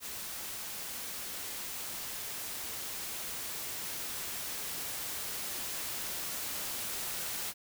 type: noise with level ramp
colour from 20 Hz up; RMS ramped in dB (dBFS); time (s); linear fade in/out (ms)
white; -41 to -37; 0-7.54; 50
effects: none